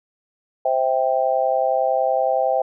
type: chord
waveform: sine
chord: C major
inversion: none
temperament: just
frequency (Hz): 523.3 / 654.1 / 784.9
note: C5 / E5 / G5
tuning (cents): 0 / -14 / +2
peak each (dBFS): -21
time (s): 0.65-2.62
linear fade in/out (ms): 5
effects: none